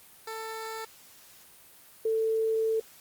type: tone pair in turn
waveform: 15% pulse / sine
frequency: 444.4 / 444.4 Hz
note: A4 / A4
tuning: +17 / +17 cents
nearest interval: unison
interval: 0 cents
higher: neither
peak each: -29 / -24 dBFS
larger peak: second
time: 0.27-0.85 / 2.05-2.8 s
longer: second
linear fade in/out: 5 ms
effects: white hiss -54 dBFS RMS until 3 s + Opus 32 kbps